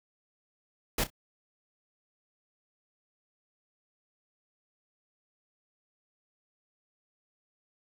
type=noise with echo; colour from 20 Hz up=pink; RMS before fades=-28 dBFS; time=0.98-1.04 s; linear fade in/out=5 ms; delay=31 ms; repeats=2; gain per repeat=-14 dB; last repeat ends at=1.102 s; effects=none